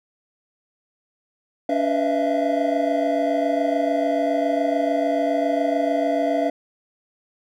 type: tone cluster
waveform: triangle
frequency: 285.7 / 497.7 / 628 / 654 / 681 Hz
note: D4 / B4 / D#5 / E5 / F5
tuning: -48 / +13 / +16 / -14 / -44 cents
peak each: -22 / -26 / -27 / -23 / -21 dBFS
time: 1.69-6.5 s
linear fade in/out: 5 ms
effects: none